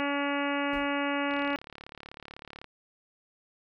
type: harmonic tone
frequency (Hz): 283.9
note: C#4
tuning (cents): +41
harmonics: 1 / 2 / 3 / 4 / 5 / 6 / 7 / 8 / 9 / 10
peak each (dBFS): -31 / -34 / -36 / -37 / -38 / -39 / -39 / -40 / -41 / -41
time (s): 0-1.56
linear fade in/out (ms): 0
type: noise with exponential decay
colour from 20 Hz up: brown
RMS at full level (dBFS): -39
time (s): 0.73-1.04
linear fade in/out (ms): 2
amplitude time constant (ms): 66
type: click train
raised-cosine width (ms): 0.3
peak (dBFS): -27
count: 49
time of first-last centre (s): 1.31-2.643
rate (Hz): 36
effects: none